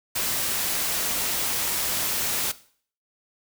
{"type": "noise", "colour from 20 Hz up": "white", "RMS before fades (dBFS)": -26, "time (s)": [0.15, 2.52], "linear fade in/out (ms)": 10, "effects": ["noise-tail reverb RT60 0.5 s tail -17 dB re dry"]}